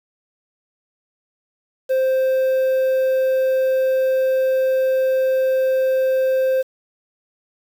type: tone with quantisation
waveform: triangle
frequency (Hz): 523.3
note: C5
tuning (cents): 0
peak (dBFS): -13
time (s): 1.89-6.63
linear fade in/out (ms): 20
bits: 7
effects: none